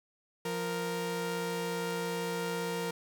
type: tone pair together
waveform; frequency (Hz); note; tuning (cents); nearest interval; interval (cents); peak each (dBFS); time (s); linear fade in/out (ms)
sawtooth; 174.61 / 466.2; F3 / A#4; 0 / 0; octave + perfect fourth; 1700; -33 / -30; 0.45-2.91; 5
effects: none